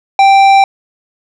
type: tone with tanh clipping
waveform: triangle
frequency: 784 Hz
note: G5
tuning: in tune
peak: -5 dBFS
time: 0.19-0.64 s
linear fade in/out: 2 ms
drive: 16 dB
effects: none